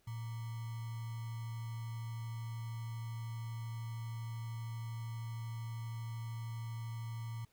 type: tone with sample-and-hold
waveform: sine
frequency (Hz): 114.1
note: A#2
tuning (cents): -37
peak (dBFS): -39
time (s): 0.07-7.45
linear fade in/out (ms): 5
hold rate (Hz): 1050
effects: pink hiss -73 dBFS RMS until 7.52 s